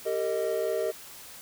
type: chord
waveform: triangle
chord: Eb major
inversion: first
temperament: equal with one note detuned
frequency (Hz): 392 / 456.6 / 622.3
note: G4 / Bb4 / Eb5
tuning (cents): 0 / -36 / 0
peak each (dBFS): -30 / -28 / -28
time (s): 0.05-0.92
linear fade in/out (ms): 20
effects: white hiss -46 dBFS RMS until 1.41 s